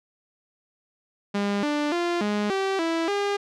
sawtooth tone with pitch steps, 202.2 / 295.2 / 346.5 / 207.8 / 387.1 / 329.7 / 404.3 Hz, G#3 / D4 / F4 / G#3 / G4 / E4 / G#4, -46 / +9 / -14 / +1 / -22 / 0 / -46 cents, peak -19 dBFS, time 1.34-3.37 s, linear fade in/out 10 ms, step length 290 ms, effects low-pass 5000 Hz 12 dB/octave

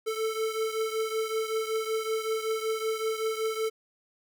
square beating tone pair, 440 / 445.3 Hz, A4 / A4, 0 / +21 cents, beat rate 5.3 Hz, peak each -30 / -34 dBFS, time 0.06-3.7 s, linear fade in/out 20 ms, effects none

